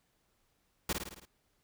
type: noise with echo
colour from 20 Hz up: pink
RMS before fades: -32 dBFS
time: 0.89-0.93 s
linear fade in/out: 5 ms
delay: 54 ms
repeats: 6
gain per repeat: -4 dB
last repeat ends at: 1.254 s
effects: pink hiss -75 dBFS RMS until 1.63 s